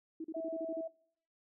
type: tone bursts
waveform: sine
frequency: 322 Hz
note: E4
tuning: 41 cents flat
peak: -38 dBFS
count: 8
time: 0.2-0.811 s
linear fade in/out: 5 ms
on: 44 ms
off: 37 ms
type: tone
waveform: sine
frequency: 653 Hz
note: E5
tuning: 17 cents flat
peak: -37 dBFS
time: 0.34-0.88 s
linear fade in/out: 10 ms
effects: noise-tail reverb RT60 0.7 s tail -24 dB re dry